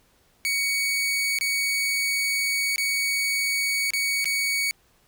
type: tone with dropouts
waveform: sawtooth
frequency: 2241 Hz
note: C#7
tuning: 18 cents sharp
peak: -19 dBFS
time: 0.45-4.71 s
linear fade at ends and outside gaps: 0 ms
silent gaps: 1.387-1.41 / 2.76-2.781 / 3.905-3.935 / 4.244-4.256 s
effects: pink hiss -62 dBFS RMS until 5.07 s